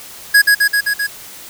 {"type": "tone with echo", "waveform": "square", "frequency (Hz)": 1661.2, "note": "G#6", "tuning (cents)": 0, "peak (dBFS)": -6, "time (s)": [0.34, 0.42], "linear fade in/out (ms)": 10, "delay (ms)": 130, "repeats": 5, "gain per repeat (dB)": -2, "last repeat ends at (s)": 1.07, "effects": ["white hiss -35 dBFS RMS until 1.49 s"]}